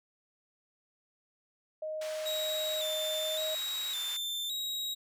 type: tone with pitch glide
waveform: sine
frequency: 622.3 to 627.4 Hz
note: D#5 to D#5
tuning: 0 to +14 cents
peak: -34 dBFS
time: 1.82-3.55 s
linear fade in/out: 5 ms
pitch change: +14 cents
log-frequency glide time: 3.13-3.42 s
type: band-pass noise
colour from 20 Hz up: pink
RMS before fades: -46 dBFS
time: 2.01-4.17 s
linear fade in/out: 5 ms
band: 1300 to 8400 Hz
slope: 12 dB/octave
type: tone with vibrato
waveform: 40% pulse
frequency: 3685 Hz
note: A#7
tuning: 21 cents flat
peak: -32 dBFS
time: 2.25-4.95 s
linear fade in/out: 20 ms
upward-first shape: square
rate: 0.89 Hz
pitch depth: 61 cents each way
effects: none